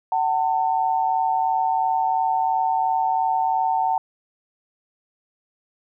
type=tone pair together; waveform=sine; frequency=755.1 / 898 Hz; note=F#5 / A5; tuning=+35 / +35 cents; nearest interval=minor third; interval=300 cents; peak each=-21 dBFS; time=0.12-3.98 s; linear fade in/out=2 ms; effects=none